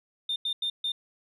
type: tone bursts at uneven times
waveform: sine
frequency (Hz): 3616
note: A7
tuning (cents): +47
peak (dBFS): -25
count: 4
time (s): 0.29-0.36 / 0.45-0.53 / 0.62-0.7 / 0.84-0.92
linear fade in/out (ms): 5
effects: tanh soft clip ceiling -24 dBFS